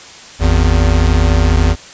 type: tone pair together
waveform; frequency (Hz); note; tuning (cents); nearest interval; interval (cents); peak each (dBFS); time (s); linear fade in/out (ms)
square; 52.25 / 82.41; G#1 / E2; +11 / 0; minor sixth; 789; -12; 0.39-1.76; 50
effects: white hiss -35 dBFS RMS until 1.93 s + resampled to 16000 Hz